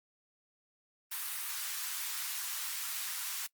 white high-pass noise, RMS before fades -38 dBFS, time 1.11-3.47 s, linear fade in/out 10 ms, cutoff 1000 Hz, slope 24 dB/octave, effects noise-tail reverb RT60 0.1 s tail -23 dB re dry + Opus 32 kbps

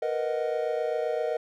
triangle chord, B major seventh, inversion third, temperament equal, 466.2 / 493.9 / 622.3 / 740 Hz, A#4 / B4 / D#5 / F#5, 0 / 0 / 0 / 0 cents, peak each -28 / -31 / -28 / -34 dBFS, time 0.02-1.37 s, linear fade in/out 5 ms, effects none

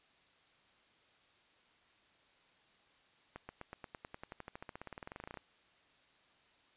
accelerating click train, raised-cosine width 0.5 ms, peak -30 dBFS, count 30, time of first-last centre 3.36-5.373 s, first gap 130 ms, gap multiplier 0.95, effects white hiss -68 dBFS RMS until 6.76 s + resampled to 8000 Hz

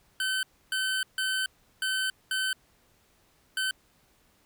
25% pulse tone bursts at uneven times, 1530 Hz, G6, 42 cents flat, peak -23 dBFS, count 6, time 0.2-0.43 / 0.72-1.03 / 1.18-1.46 / 1.82-2.1 / 2.31-2.53 / 3.57-3.71 s, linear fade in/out 2 ms, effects pink hiss -65 dBFS RMS until 4.45 s

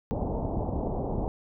pink low-pass noise, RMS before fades -30 dBFS, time 0.11-1.28 s, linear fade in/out 0 ms, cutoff 880 Hz, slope 48 dB/octave, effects none

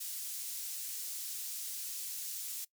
pink high-pass noise, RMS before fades -41 dBFS, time 0-2.65 s, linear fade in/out 10 ms, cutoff 6600 Hz, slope 12 dB/octave, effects noise-tail reverb RT60 0.1 s tail -20 dB re dry

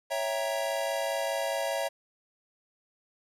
square chord, C# diminished seventh, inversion none, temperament equal with one note detuned, 554.4 / 659.3 / 784 / 939.9 Hz, C#5 / E5 / G5 / Bb5, 0 / 0 / 0 / +14 cents, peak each -33 / -33 / -39 / -38 dBFS, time 0.1-1.89 s, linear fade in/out 20 ms, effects resampled to 32000 Hz + 11-bit

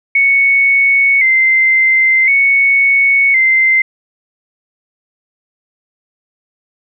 sine tone with vibrato, 2147 Hz, C7, 44 cents sharp, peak -7 dBFS, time 0.15-3.82 s, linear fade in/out 5 ms, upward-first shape square, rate 0.47 Hz, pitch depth 56 cents each way, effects none

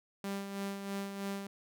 sawtooth tone with tremolo, 197.9 Hz, G3, 17 cents sharp, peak -31 dBFS, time 0.24-1.47 s, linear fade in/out 2 ms, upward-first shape sine, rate 3.1 Hz, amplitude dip 50%, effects none

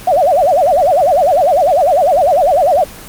sine tone with vibrato, 647 Hz, E5, 32 cents flat, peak -7 dBFS, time 0.07-2.84 s, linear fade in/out 5 ms, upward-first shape sine, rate 10 Hz, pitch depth 280 cents each way, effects pink hiss -32 dBFS RMS until 3.08 s + Opus 24 kbps

